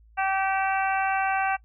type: harmonic tone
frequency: 386.1 Hz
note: G4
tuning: 26 cents flat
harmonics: 2 / 3 / 4 / 5 / 6 / 7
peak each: -24 / -32 / -29 / -37 / -35 / -35 dBFS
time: 0.17-1.57 s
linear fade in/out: 20 ms
effects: noise-tail reverb RT60 0.1 s tail -23 dB re dry + added 55 Hz sine -52 dBFS peak until 1.64 s